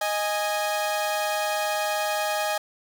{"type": "tone pair together", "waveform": "sawtooth", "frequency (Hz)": [622.8, 827], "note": ["D#5", "G#5"], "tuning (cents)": [2, -8], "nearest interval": "perfect fourth", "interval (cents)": 490, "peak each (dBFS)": -23, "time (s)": [0.01, 2.58], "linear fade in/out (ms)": 5, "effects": []}